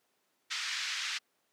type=band-pass noise; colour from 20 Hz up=pink; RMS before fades=-36 dBFS; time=0.5-1.19 s; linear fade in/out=20 ms; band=1600 to 6000 Hz; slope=24 dB/octave; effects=pink hiss -75 dBFS RMS until 1.52 s + high-pass 300 Hz 12 dB/octave